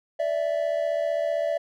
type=tone pair together; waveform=triangle; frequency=583.8 / 659.3 Hz; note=D5 / E5; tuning=-10 / 0 cents; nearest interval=major second; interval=210 cents; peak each=-24 dBFS; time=0.19-1.58 s; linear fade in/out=10 ms; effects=none